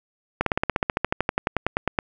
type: slowing click train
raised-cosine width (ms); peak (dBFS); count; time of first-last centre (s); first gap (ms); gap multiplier
0.5; -5; 21; 0.41-1.988; 53; 1.04
effects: none